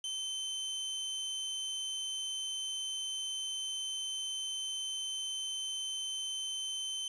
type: tone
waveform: sawtooth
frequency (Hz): 3082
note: G7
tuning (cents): -30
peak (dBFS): -32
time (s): 0.04-7.08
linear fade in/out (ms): 2
effects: resampled to 22050 Hz + 10-bit